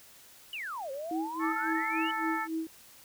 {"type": "exponential two-way sweep", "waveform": "sine", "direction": "down then up", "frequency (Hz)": [3023, 523, 3023], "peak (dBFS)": -35, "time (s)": [0.53, 2.11], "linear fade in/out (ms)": 2, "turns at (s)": 0.91}
{"type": "tone with tremolo", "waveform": "sine", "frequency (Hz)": 322.7, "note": "E4", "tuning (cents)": -37, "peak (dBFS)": -29, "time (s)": [1.11, 2.67], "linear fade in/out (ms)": 2, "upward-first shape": "sine", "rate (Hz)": 3.6, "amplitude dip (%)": 90}
{"type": "harmonic tone", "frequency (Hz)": 440, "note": "A4", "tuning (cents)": 0, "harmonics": [2, 3, 4, 5], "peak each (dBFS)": [-34, -35, -36, -40], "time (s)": [1.39, 2.48], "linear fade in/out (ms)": 50}
{"effects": ["white hiss -55 dBFS RMS until 3.04 s"]}